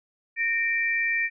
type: tone pair together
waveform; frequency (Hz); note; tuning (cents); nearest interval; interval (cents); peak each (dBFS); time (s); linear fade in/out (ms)
sine; 1838.2 / 2346; A#6 / D7; -25 / -2; major third; 423; -25; 0.36-1.3; 50
effects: none